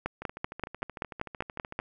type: two click trains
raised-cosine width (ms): 0.5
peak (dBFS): -15 / -24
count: 10 / 22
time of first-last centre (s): 0.06-1.791 / 0.22-1.799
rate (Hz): 5.2 / 13.3
effects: none

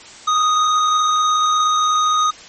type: tone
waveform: square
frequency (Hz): 1245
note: D#6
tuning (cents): +1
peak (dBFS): -14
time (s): 0.27-2.31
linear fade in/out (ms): 10
effects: white hiss -39 dBFS RMS until 2.48 s + MP3 32 kbps

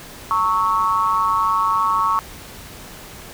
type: tone with amplitude modulation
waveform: sine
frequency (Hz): 1108.7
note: C#6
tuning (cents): 0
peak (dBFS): -11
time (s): 0.31-2.19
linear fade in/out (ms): 0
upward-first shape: sine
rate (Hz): 197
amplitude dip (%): 95
effects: pink hiss -38 dBFS RMS until 3.33 s

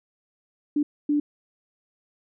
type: tone bursts at uneven times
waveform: sine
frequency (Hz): 293.7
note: D4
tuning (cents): 0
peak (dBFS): -19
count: 2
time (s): 0.76-0.83 / 1.09-1.2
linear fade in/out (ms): 5
effects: none

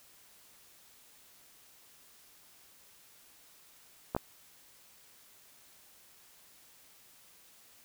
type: clicks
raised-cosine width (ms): 1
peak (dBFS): -17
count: 2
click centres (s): 4.149 / 4.165
effects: white hiss -60 dBFS RMS until 7.84 s

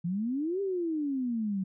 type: exponential two-way sweep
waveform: sine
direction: up then down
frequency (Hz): 164.81 to 403 to 185.6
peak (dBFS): -28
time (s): 0.04-1.64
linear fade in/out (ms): 10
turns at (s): 0.61
effects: none

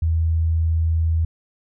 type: tone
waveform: sine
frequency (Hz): 81.4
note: E2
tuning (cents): -21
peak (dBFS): -16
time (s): 0.02-1.25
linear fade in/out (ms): 5
effects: none

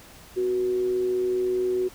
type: tone with amplitude modulation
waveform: sine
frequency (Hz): 370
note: F#4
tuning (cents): 0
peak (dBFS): -20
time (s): 0.36-1.89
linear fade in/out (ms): 20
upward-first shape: sine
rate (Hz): 115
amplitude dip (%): 35
effects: pink hiss -48 dBFS RMS until 1.94 s

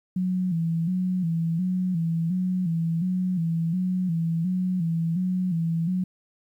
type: tone with vibrato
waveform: sine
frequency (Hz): 174.1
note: F3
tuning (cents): -5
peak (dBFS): -22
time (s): 0.16-6.04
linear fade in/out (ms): 5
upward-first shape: square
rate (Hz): 1.4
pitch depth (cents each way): 91
effects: 10-bit

